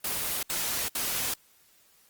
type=noise bursts; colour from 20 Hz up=white; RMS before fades=-30 dBFS; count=3; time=0.04-1.34 s; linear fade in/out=5 ms; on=390 ms; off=65 ms; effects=white hiss -62 dBFS RMS until 2.09 s + Opus 24 kbps